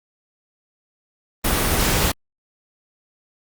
pink noise, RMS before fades -19 dBFS, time 1.44-2.12 s, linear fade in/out 10 ms, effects Opus 32 kbps

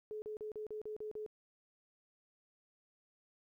sine tone bursts, 427.7 Hz, A4, 49 cents flat, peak -40 dBFS, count 8, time 0.11-1.263 s, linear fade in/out 0 ms, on 110 ms, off 39 ms, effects 13-bit

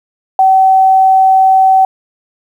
sine tone, 763 Hz, G5, 47 cents flat, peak -4 dBFS, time 0.39-1.85 s, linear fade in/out 2 ms, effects 7-bit

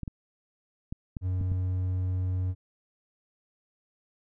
clicks, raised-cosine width 5 ms, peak -22 dBFS, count 6, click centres 0.033 / 0.078 / 0.925 / 1.168 / 1.412 / 1.518 s
triangle tone, 92.1 Hz, F#2, 7 cents flat, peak -24 dBFS, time 1.21-2.55 s, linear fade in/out 50 ms
effects none

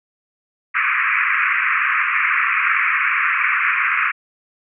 white band-pass noise, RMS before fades -18 dBFS, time 0.74-4.12 s, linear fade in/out 20 ms, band 1100 to 2500 Hz, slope 96 dB/octave, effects none

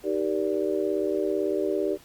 sine chord, Eb major seventh, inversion none, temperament just, 311.1 / 388.9 / 466.7 / 583.4 Hz, Eb4 / G4 / Bb4 / D5, 0 / -14 / +2 / -12 cents, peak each -30 / -26 / -32 / -30 dBFS, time 0.03-1.98 s, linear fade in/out 50 ms, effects pink hiss -53 dBFS RMS until 2.04 s + Opus 48 kbps

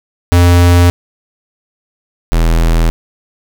square tone pair in turn, 87.6 / 41.24 Hz, F2 / E1, +6 / +2 cents, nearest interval octave + minor second, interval 1304 cents, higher first, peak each -5 / -8 dBFS, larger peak first, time 0.32-0.9 / 2.32-2.9 s, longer neither, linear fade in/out 0 ms, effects none

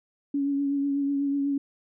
sine tone with vibrato, 280.6 Hz, C#4, 21 cents sharp, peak -23 dBFS, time 0.34-1.58 s, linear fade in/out 5 ms, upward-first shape triangle, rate 8.1 Hz, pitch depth 28 cents each way, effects none

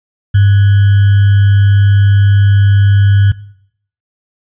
sine tone with sample-and-hold, 100.1 Hz, G2, 37 cents sharp, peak -4 dBFS, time 0.34-3.32 s, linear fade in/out 10 ms, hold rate 1575 Hz, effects noise-tail reverb RT60 0.7 s tail -20 dB re dry + resampled to 8000 Hz

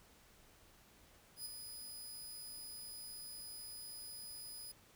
15% pulse tone with ADSR envelope, 4978 Hz, D#8, in tune, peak -35 dBFS, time 1.36-4.72 s, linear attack 92 ms, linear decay 18 ms, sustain -6 dB, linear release 7 ms, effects pink hiss -65 dBFS RMS until 4.95 s

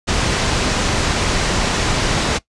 pink low-pass noise, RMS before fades -18 dBFS, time 0.07-2.39 s, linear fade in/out 20 ms, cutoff 7500 Hz, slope 24 dB/octave, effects noise-tail reverb RT60 0.1 s tail -19 dB re dry + resampled to 24000 Hz

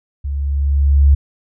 sine tone with level ramp, 70.3 Hz, C#2, 25 cents sharp, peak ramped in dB -19 to -5 dBFS, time 0.24-1.15 s, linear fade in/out 10 ms, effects none

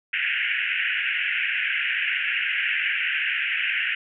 white band-pass noise, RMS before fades -25 dBFS, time 0.13-3.95 s, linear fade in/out 5 ms, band 1500 to 2900 Hz, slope 96 dB/octave, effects none

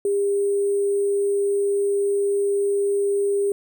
sine tone with sample-and-hold, 401.8 Hz, G4, 43 cents sharp, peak -18 dBFS, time 0.05-3.52 s, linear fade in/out 2 ms, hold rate 8820 Hz, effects none

